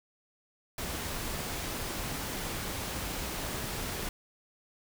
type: noise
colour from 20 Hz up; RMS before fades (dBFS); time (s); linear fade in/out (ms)
pink; -36; 0.78-4.09; 2
effects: none